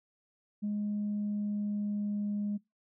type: tone with pitch glide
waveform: sine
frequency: 207.7 to 206 Hz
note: G#3 to G#3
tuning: 0 to -14 cents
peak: -29 dBFS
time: 0.62-2.58 s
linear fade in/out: 20 ms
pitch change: -14 cents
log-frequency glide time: 0.86-2.35 s
effects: noise-tail reverb RT60 0.2 s tail -24 dB re dry + tanh soft clip ceiling -27 dBFS